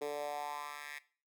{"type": "tone with high-pass filter sweep", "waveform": "10% pulse", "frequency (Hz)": 146.2, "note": "D3", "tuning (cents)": -7, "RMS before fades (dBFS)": -41, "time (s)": [0.01, 0.99], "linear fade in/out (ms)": 10, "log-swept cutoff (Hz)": [410, 1900], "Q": 3.7, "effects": ["noise-tail reverb RT60 0.4 s tail -18 dB re dry"]}